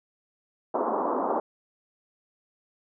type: band-pass noise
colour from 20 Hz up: white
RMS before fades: -27 dBFS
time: 0.74-1.4 s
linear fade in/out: 5 ms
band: 230 to 1100 Hz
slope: 48 dB/octave
effects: none